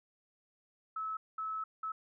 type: tone bursts at uneven times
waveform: sine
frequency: 1299 Hz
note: E6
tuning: 26 cents flat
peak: -35 dBFS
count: 3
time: 0.96-1.17 / 1.38-1.64 / 1.83-1.92 s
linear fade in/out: 5 ms
effects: none